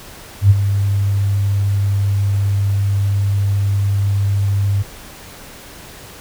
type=tone with ADSR envelope; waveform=sine; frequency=99.7 Hz; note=G2; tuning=30 cents sharp; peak=-3 dBFS; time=0.41-4.83 s; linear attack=93 ms; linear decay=31 ms; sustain=-10 dB; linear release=16 ms; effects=pink hiss -37 dBFS RMS until 6.2 s